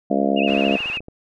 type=harmonic tone; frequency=68.8 Hz; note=C#2; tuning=12 cents flat; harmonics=3 / 4 / 5 / 6 / 7 / 8 / 9 / 10; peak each=-22 / -22 / -27 / -28 / -27 / -28 / -25 / -24 dBFS; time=0.1-0.77 s; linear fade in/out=10 ms
type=tone with vibrato; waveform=sine; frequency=2681 Hz; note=E7; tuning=29 cents sharp; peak=-23 dBFS; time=0.36-1 s; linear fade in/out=20 ms; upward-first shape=sine; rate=14 Hz; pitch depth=110 cents each way
type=band-pass noise; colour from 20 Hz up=pink; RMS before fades=-38 dBFS; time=0.47-0.98 s; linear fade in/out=10 ms; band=700 to 2600 Hz; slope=12 dB/octave
type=clicks; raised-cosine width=2 ms; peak=-24 dBFS; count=12; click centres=0.499 / 0.532 / 0.574 / 0.673 / 0.711 / 0.75 / 0.805 / 0.858 / 0.9 / 0.972 / 1.005 / 1.084 s
effects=none